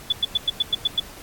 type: tone bursts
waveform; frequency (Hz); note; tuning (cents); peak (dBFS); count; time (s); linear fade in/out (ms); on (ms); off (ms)
sine; 3448; A7; -36; -16; 8; 0.1-1; 5; 25; 100
effects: pink hiss -42 dBFS RMS until 1.22 s + AAC 64 kbps